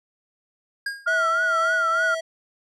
square tone with exponential decay, 1625 Hz, G#6, 38 cents flat, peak -23 dBFS, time 0.86-1.14 s, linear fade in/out 5 ms, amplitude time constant 59 ms
sine tone with vibrato, 1395 Hz, F6, 2 cents flat, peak -19 dBFS, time 1.06-2.15 s, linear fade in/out 10 ms, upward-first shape triangle, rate 3.3 Hz, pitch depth 110 cents each way
square tone with tremolo, 650 Hz, E5, 24 cents flat, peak -26 dBFS, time 1.07-2.21 s, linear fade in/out 10 ms, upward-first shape sine, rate 2.2 Hz, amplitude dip 40%
effects low-pass 8000 Hz 12 dB/octave

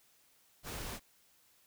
pink noise, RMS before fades -42 dBFS, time 0.63-1 s, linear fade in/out 50 ms, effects white hiss -68 dBFS RMS until 1.66 s

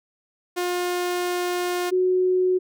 sawtooth / sine tone pair in turn, 356.2 / 367.9 Hz, F4 / F#4, +34 / -10 cents, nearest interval minor second, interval 56 cents, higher second, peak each -19 / -17 dBFS, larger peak second, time 0.56-1.91 / 1.91-2.59 s, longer first, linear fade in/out 20 ms, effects none

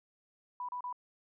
sine tone bursts, 987.8 Hz, B5, in tune, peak -36 dBFS, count 3, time 0.6-0.927 s, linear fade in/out 2 ms, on 87 ms, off 33 ms, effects none

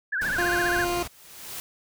sine tone with vibrato, 1600 Hz, G6, 35 cents sharp, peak -24 dBFS, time 0.12-0.85 s, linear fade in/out 10 ms, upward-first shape triangle, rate 15 Hz, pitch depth 180 cents each way
pink noise, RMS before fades -35 dBFS, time 0.21-1.08 s, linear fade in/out 10 ms
20% pulse tone, 350 Hz, F4, 4 cents sharp, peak -20 dBFS, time 0.38-1.03 s, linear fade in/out 5 ms
white noise with exponential growth, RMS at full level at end -34 dBFS, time 0.68-1.6 s, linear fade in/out 0 ms, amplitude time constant 200 ms
effects none

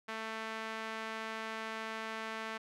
sawtooth tone with band-pass filter, 221.6 Hz, A3, 13 cents sharp, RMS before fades -41 dBFS, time 0.08-2.58 s, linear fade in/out 10 ms, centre 1700 Hz, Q 0.99, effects none

